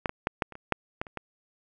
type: clicks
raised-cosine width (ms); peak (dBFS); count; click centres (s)
0.5; -11 / -17 / -10 / -10 / -29 / -27 / -8 / -14 / -29 / -19; 10; 0.058 / 0.094 / 0.271 / 0.422 / 0.523 / 0.554 / 0.723 / 1.015 / 1.068 / 1.173
effects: none